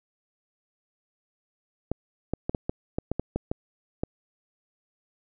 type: clicks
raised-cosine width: 2 ms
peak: -13 dBFS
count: 11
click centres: 1.916 / 2.336 / 2.495 / 2.548 / 2.695 / 2.985 / 3.116 / 3.196 / 3.36 / 3.515 / 4.035 s
effects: none